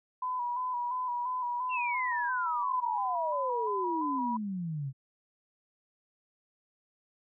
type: tone with vibrato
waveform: sine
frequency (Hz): 987.8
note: B5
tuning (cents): 0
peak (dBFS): -30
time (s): 0.22-4.37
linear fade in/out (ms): 5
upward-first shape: square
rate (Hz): 2.9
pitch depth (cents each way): 37
type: exponential sweep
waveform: sine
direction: down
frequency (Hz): 2794 to 130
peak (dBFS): -32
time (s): 1.69-4.93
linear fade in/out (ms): 50
effects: none

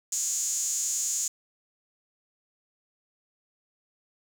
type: tone with high-pass filter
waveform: sawtooth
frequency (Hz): 230.1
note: A#3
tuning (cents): -22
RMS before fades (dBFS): -29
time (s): 0.12-1.28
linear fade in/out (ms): 5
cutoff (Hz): 6900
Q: 9.3
effects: none

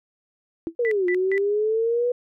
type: tone with exponential decay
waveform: sine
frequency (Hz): 330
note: E4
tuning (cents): +2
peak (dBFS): -20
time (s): 0.67-0.75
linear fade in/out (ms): 0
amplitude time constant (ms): 16
type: linear two-way sweep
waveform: sine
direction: down then up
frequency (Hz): 493.9 to 352.9 to 493.9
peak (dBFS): -19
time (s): 0.79-2.12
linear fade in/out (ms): 5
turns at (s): 1.07
type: tone bursts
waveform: sine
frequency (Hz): 1982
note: B6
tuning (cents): +6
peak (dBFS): -25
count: 3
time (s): 0.85-1.379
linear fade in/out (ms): 0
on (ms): 63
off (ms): 170
effects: none

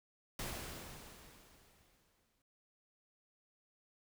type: noise with exponential decay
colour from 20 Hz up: pink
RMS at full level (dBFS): -41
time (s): 0.39-2.42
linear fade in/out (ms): 2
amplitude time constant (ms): 440
effects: none

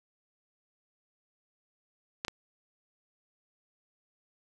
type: clicks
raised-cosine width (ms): 0.2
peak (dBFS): -15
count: 2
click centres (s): 2.249 / 2.282
effects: none

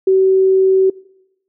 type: tone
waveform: sine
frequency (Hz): 380.6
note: F#4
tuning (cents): +49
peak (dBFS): -8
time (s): 0.07-0.9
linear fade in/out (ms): 5
effects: noise-tail reverb RT60 0.9 s tail -23 dB re dry

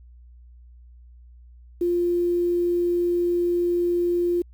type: tone with quantisation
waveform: sine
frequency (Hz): 349.2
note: F4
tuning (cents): 0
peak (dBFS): -19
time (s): 1.81-4.42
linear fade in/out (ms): 5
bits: 8
effects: added 60 Hz sine -45 dBFS peak until 4.53 s

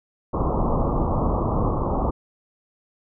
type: low-pass noise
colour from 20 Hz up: pink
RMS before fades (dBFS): -22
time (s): 0.33-2.11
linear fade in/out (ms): 10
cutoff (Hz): 1200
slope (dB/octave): 96
effects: none

